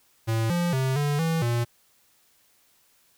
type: tone with pitch steps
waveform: square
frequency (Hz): 112.7 / 173.8 / 131.8 / 145.4 / 163.6 / 118.6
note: A2 / F3 / C3 / D3 / E3 / A#2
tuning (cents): +42 / -8 / +13 / -17 / -13 / +30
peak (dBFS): -23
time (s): 0.27-1.65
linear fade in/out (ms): 20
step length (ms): 230
effects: white hiss -63 dBFS RMS until 3.17 s

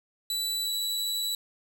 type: tone with pitch glide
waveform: sawtooth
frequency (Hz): 3961 to 3936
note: B7 to B7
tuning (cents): +4 to -7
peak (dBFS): -25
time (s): 0.3-1.35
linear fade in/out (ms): 2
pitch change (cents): -11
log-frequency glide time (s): 0.62-0.68
effects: none

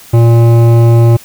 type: tone with hard clipping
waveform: triangle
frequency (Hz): 116.54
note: A#2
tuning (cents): 0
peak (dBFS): -5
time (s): 0.13-1.17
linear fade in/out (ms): 10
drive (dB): 17
effects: white hiss -36 dBFS RMS until 1.24 s

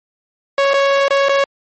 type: tone with dropouts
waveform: sawtooth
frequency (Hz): 554.4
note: C#5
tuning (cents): 0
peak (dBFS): -7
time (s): 0.58-1.44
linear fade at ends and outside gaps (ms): 2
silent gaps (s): 0.735-0.74 / 1.082-1.106 / 1.286-1.293
effects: low-pass 4000 Hz 12 dB/octave + MP3 32 kbps

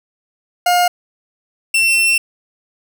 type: tone pair in turn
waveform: 40% pulse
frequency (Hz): 711 / 2701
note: F5 / E7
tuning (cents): +31 / +42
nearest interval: octave + major seventh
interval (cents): 2311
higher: second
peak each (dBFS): -10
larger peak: neither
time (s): 0.66-0.88 / 1.74-2.18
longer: second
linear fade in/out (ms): 5
effects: none

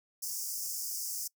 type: high-pass noise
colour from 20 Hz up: pink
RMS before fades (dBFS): -37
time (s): 0.22-1.28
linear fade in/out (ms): 10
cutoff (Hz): 5000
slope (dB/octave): 96
effects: noise-tail reverb RT60 0.1 s tail -24 dB re dry

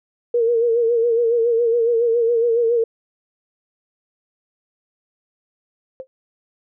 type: tone with vibrato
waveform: sine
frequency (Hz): 466.2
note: A#4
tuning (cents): 0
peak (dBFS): -14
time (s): 0.34-2.84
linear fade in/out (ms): 5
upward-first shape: sine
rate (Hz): 7.2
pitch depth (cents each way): 58
type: tone with exponential decay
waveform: sine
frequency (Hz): 523.3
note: C5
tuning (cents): 0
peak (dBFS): -24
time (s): 6-6.07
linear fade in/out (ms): 0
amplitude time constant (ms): 15
effects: none

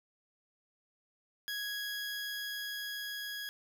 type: tone with level ramp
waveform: 20% pulse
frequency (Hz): 1661.2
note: G#6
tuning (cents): 0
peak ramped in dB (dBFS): -31 to -34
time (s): 1.48-3.49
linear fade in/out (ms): 0
effects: none

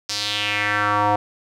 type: tone with band-pass filter sweep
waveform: square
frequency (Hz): 103.83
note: G#2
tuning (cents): 0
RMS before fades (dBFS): -21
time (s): 0.09-1.16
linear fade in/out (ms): 5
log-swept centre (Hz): 5300 to 800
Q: 3
effects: none

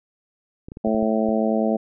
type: clicks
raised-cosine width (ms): 3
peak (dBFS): -23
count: 7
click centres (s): 0.685 / 0.719 / 0.771 / 0.872 / 0.947 / 1.027 / 1.289
type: harmonic tone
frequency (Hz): 110.1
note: A2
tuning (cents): +2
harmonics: 2 / 3 / 4 / 5 / 6 / 7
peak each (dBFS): -21 / -28 / -27 / -26 / -25 / -31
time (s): 0.84-1.77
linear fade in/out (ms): 10
effects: none

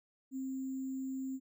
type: tone with sample-and-hold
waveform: sine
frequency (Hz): 264.5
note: C4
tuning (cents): +19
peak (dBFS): -36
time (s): 0.31-1.4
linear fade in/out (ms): 50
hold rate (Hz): 7350
effects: none

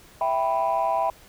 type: chord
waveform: sine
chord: E minor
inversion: none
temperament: equal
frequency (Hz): 659.3 / 784 / 987.8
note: E5 / G5 / B5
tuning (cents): 0 / 0 / 0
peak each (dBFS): -24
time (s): 0.21-1.1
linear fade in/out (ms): 2
effects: tanh soft clip ceiling -15 dBFS + pink hiss -51 dBFS RMS until 1.28 s

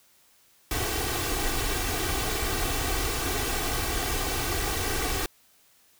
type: noise with comb filter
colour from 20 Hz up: pink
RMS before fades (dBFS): -28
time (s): 0.71-5.26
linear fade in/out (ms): 2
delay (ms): 2.6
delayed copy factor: +0.7
effects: white hiss -61 dBFS RMS until 5.99 s

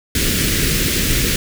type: band-stop noise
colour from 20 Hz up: pink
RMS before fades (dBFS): -17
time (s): 0.15-1.36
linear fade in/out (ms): 2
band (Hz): 420 to 1700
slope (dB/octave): 24
effects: none

